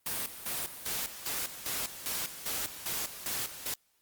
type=noise with tremolo; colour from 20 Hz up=white; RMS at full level=-34 dBFS; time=0.06-3.74 s; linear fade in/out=2 ms; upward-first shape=square; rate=2.5 Hz; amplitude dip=70%; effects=white hiss -72 dBFS RMS until 4.01 s + Opus 32 kbps